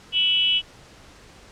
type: tone with frequency modulation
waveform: sine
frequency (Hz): 2969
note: F#7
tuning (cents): +5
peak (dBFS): -17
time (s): 0.12-0.62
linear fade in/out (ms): 50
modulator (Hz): 343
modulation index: 0.67
effects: pink hiss -48 dBFS RMS until 1.51 s + low-pass 7000 Hz 12 dB/octave